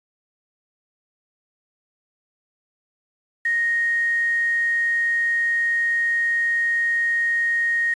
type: tone with quantisation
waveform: sine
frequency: 1864.7 Hz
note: A#6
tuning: in tune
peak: -18 dBFS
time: 3.45-7.94 s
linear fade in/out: 5 ms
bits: 7
effects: resampled to 22050 Hz